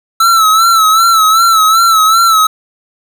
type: tone with vibrato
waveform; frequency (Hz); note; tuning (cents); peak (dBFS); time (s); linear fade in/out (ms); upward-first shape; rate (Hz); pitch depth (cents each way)
square; 1318.5; E6; 0; -6; 0.2-2.47; 5; sine; 2.6; 64
effects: none